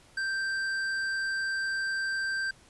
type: tone with hard clipping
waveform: triangle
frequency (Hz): 1568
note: G6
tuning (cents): 0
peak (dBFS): -30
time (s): 0.17-2.51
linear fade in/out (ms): 5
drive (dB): 12
effects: pink hiss -58 dBFS RMS until 2.69 s + resampled to 24000 Hz